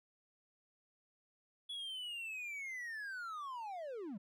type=linear sweep; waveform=triangle; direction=down; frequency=3405 to 177.3 Hz; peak=-40 dBFS; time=1.69-4.18 s; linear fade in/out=10 ms; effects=none